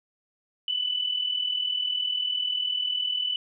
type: tone pair together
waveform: sine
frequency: 2979 / 3019 Hz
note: F#7 / F#7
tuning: +11 / +34 cents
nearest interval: unison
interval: 23 cents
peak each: -26 / -31 dBFS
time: 0.68-3.36 s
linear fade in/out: 2 ms
effects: none